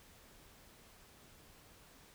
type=silence; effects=pink hiss -61 dBFS RMS until 2.14 s